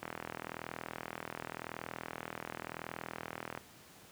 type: click train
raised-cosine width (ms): 0.5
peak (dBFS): -24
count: 146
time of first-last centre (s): 0.03-3.575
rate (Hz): 40.9
effects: pink hiss -57 dBFS RMS until 4.11 s + high-pass 100 Hz 12 dB/octave